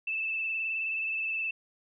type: tone with vibrato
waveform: sine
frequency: 2637 Hz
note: E7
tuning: in tune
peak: -29 dBFS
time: 0.07-1.51 s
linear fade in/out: 5 ms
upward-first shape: sine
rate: 19 Hz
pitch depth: 28 cents each way
effects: none

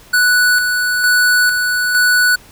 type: tone with tremolo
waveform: square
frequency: 1480 Hz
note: F#6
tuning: in tune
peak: -10 dBFS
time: 0.13-2.36 s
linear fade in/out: 10 ms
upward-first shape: square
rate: 1.1 Hz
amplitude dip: 40%
effects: pink hiss -43 dBFS RMS until 2.51 s

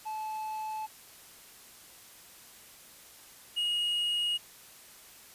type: tone pair in turn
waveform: triangle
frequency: 867 / 2878 Hz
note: A5 / F#7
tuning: -26 / -49 cents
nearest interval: octave + major sixth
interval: 2077 cents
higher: second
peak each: -32 / -26 dBFS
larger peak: second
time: 0.05-0.87 / 3.56-4.38 s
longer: neither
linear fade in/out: 20 ms
effects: white hiss -53 dBFS RMS until 5.34 s + resampled to 32000 Hz

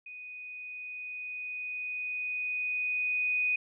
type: tone with level ramp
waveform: sine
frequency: 2487 Hz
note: D#7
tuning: 1 cent flat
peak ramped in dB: -42 to -25 dBFS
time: 0.06-3.56 s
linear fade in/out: 5 ms
effects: none

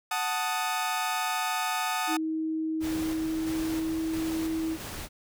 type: chord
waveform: sawtooth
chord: D# diminished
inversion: first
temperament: equal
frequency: 740 / 880 / 1244.5 Hz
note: F#5 / A5 / D#6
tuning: 0 / 0 / 0 cents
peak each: -28 dBFS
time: 0.11-2.17 s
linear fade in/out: 5 ms
type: tone with pitch glide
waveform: sine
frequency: 317.4 to 321.8 Hz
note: D#4 to E4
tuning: +35 to -42 cents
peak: -27 dBFS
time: 2.07-4.78 s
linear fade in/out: 50 ms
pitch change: +23 cents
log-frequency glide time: 2.77-4.03 s
type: noise with tremolo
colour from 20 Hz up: pink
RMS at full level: -38 dBFS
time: 2.8-5.09 s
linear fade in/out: 50 ms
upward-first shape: square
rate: 1.5 Hz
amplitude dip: 35%
effects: none

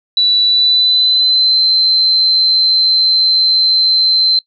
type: tone with pitch glide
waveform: sine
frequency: 3951 to 4093 Hz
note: B7 to C8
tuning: 0 to -39 cents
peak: -8 dBFS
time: 0.17-4.39 s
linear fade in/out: 2 ms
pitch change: +61 cents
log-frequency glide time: 0.46-1.61 s
effects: noise-tail reverb RT60 0.1 s tail -25 dB re dry

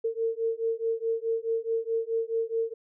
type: beating tone pair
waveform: sine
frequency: 452 / 456.7 Hz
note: A4 / A#4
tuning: +47 / -36 cents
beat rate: 4.7 Hz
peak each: -29 dBFS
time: 0.04-2.74 s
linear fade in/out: 10 ms
effects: none

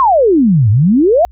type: exponential two-way sweep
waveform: sine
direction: down then up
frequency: 1108.7 to 98.2 to 732 Hz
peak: -6 dBFS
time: 0-1.25 s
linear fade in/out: 0 ms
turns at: 0.7 s
effects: added 60 Hz sine -36 dBFS peak until 1.31 s

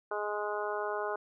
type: harmonic tone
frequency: 208.5 Hz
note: G#3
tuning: 7 cents sharp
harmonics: 2 / 3 / 4 / 5 / 6 / 7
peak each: -36 / -38 / -39 / -40 / -41 / -41 dBFS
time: 0.11-1.16 s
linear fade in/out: 5 ms
effects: none

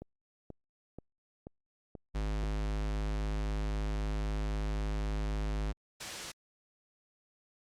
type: click train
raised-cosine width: 2 ms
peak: -30 dBFS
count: 6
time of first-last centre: 0.02-2.435 s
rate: 2.07 Hz
type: tone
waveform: square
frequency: 51.91 Hz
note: G#1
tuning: in tune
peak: -32 dBFS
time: 2.14-5.73 s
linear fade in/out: 20 ms
type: noise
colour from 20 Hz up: white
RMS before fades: -39 dBFS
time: 6-6.32 s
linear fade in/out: 10 ms
effects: low-pass 7000 Hz 12 dB/octave + Opus 48 kbps

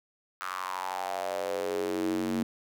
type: tone with high-pass filter sweep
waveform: square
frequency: 46.25 Hz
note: F#1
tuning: in tune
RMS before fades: -32 dBFS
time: 0.41-2.43 s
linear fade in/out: 0 ms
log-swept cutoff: 1300 to 240 Hz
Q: 5.3
effects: none

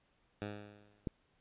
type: tone with exponential decay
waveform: 10% pulse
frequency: 103.5 Hz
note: G#2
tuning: 5 cents flat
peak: -29 dBFS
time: 0.42-1.11 s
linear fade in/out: 0 ms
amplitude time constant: 150 ms
type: click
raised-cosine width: 3 ms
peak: -23 dBFS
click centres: 1.072 s
effects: pink hiss -74 dBFS RMS until 1.4 s + resampled to 8000 Hz

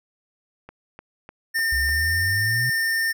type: click train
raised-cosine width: 0.5 ms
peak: -25 dBFS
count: 5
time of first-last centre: 0.69-1.891 s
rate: 3.33 Hz
type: tone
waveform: square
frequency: 1811 Hz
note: A6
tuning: 49 cents sharp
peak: -21 dBFS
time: 1.54-3.13 s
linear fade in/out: 20 ms
type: exponential sweep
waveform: sine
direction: up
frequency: 63.5 to 129.9 Hz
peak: -25 dBFS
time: 1.72-2.7 s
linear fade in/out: 5 ms
effects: none

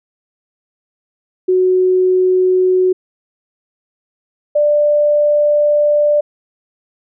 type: tone pair in turn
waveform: sine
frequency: 369.3 / 591.2 Hz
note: F#4 / D5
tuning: -3 / +11 cents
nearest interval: minor sixth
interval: 814 cents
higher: second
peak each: -9 dBFS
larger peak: neither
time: 1.48-2.93 / 4.55-6.21 s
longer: second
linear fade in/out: 10 ms
effects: none

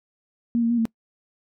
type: tone with pitch steps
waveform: sine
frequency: 235 / 231 / 237.6 / 226.5 Hz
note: A#3 / A#3 / A#3 / A#3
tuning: +14 / -16 / +33 / -50 cents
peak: -18 dBFS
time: 0.55-0.854 s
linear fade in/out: 0 ms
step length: 76 ms
effects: noise-tail reverb RT60 0.1 s tail -24 dB re dry

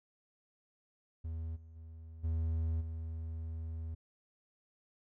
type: tone with level steps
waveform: triangle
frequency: 81 Hz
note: E2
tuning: 30 cents flat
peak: -35 / -49 / -45 / -29 / -36 dBFS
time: 1.24-3.95 s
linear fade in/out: 10 ms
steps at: 1.55 / 1.75 / 2.23 / 2.8 s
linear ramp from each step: 20 ms
effects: none

